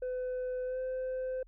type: tone with pitch glide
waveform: sine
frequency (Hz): 505 to 515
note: B4 to C5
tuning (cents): +39 to -28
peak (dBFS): -30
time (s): 0.02-1.43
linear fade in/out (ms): 5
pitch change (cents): +33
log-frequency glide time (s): 0.65-0.79
effects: tanh soft clip ceiling -32 dBFS + added 40 Hz sine -55 dBFS peak until 1.47 s